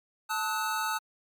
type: chord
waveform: square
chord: D# diminished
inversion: second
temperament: equal with one note detuned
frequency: 880 / 1276.5 / 1480 Hz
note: A5 / D#6 / F#6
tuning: 0 / +44 / 0 cents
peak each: -33 / -33 / -35 dBFS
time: 0.29-0.99 s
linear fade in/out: 20 ms
effects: MP3 96 kbps